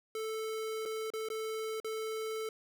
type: tone with dropouts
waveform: square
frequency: 439.6 Hz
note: A4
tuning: 2 cents flat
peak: -36 dBFS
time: 0.15-2.49 s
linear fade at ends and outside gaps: 2 ms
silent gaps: 0.854-0.858 / 1.103-1.136 / 1.287-1.301 / 1.801-1.845 s
effects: none